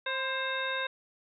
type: harmonic tone with a mistuned harmonic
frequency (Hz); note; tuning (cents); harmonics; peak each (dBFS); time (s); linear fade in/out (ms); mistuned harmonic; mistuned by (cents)
530; C5; +22; 1 / 2 / 3 / 4 / 5 / 7; -37 / -37 / -34 / -40 / -40 / -37; 0.06-0.87; 5; 2; -45
effects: none